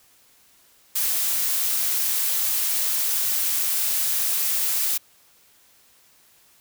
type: noise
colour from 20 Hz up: blue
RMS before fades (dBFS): -23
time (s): 0.95-4.98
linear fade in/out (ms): 10
effects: white hiss -57 dBFS RMS until 6.6 s